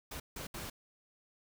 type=noise bursts at uneven times; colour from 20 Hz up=pink; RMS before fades=-43 dBFS; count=3; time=0.11-0.2 / 0.36-0.47 / 0.54-0.7 s; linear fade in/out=5 ms; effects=none